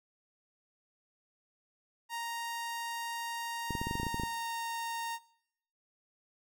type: tone with pitch glide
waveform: sawtooth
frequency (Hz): 932.3 to 924.3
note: A#5 to A#5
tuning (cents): 0 to -15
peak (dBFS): -32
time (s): 2.09-5.19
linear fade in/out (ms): 50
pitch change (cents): -15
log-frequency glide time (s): 3.67-4.5
type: clicks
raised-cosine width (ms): 3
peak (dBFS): -23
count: 12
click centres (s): 3.707 / 3.752 / 3.815 / 3.87 / 3.911 / 3.954 / 3.999 / 4.032 / 4.067 / 4.144 / 4.198 / 4.235
effects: noise-tail reverb RT60 0.7 s tail -21 dB re dry